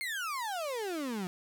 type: exponential sweep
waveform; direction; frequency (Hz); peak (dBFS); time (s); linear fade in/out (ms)
35% pulse; down; 2182 to 174.61; -32; 0.01-1.27; 0
effects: none